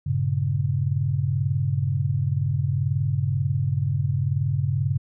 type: chord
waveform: sine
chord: G diminished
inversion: none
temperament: equal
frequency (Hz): 98 / 116.54 / 138.59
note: G2 / Bb2 / Db3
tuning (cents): 0 / 0 / 0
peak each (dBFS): -25 / -28 / -23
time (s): 0.06-4.98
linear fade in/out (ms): 10
effects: none